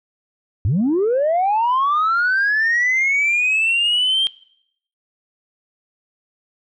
sine linear sweep, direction up, 82.41 to 3198 Hz, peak -13 dBFS, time 0.65-4.27 s, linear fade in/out 0 ms, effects noise-tail reverb RT60 0.7 s tail -22 dB re dry + tanh soft clip ceiling -12 dBFS

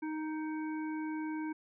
harmonic tone with a mistuned harmonic, 311.1 Hz, D#4, in tune, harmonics 1 / 3 / 5 / 7, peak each -35 / -45 / -49 / -52 dBFS, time 0.02-1.53 s, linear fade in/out 10 ms, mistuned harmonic 7, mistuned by +49 cents, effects none

